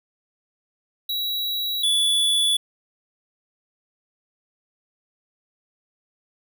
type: tone pair in turn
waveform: square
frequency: 3889 / 3439 Hz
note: B7 / A7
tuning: -27 / -40 cents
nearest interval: major second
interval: 213 cents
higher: first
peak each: -24 / -18 dBFS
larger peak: second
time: 1.09-1.83 / 1.83-2.57 s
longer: neither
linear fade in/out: 5 ms
effects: none